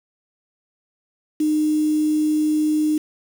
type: tone with quantisation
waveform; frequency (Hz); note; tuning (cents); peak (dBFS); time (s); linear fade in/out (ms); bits
sine; 305.7; D#4; -30; -16; 1.4-2.98; 5; 6
effects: none